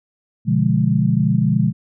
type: chord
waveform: sine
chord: B diminished seventh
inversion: none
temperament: equal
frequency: 123.47 / 146.83 / 174.61 / 207.7 Hz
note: B2 / D3 / F3 / Ab3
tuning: 0 / 0 / 0 / 0 cents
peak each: -19 dBFS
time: 0.45-1.73 s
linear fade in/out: 50 ms
effects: none